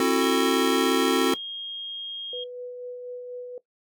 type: chord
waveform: square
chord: F# half-diminished seventh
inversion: second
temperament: just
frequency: 266.4 / 333 / 370 / 444 Hz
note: C4 / E4 / F#4 / A4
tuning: +31 / +18 / 0 / +16 cents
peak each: -25 / -28 / -25 / -26 dBFS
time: 0-1.34 s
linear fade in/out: 2 ms
type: tone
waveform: sine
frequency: 3245 Hz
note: G#7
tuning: 41 cents flat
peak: -31 dBFS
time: 0.21-2.44 s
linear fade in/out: 5 ms
type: tone with tremolo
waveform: sine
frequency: 493.9 Hz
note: B4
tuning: in tune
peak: -32 dBFS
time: 2.33-3.58 s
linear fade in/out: 2 ms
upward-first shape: sine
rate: 4.1 Hz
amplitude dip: 30%
effects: noise-tail reverb RT60 0.1 s tail -17 dB re dry